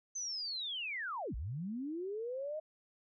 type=linear two-way sweep; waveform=sine; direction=down then up; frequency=6240 to 46.25 to 633 Hz; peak=-37 dBFS; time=0.15-2.6 s; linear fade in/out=10 ms; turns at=1.35 s; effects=none